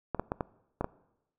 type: clicks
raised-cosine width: 1 ms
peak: -16 dBFS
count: 6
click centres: 0.147 / 0.196 / 0.319 / 0.408 / 0.81 / 0.844 s
effects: noise-tail reverb RT60 0.9 s tail -21 dB re dry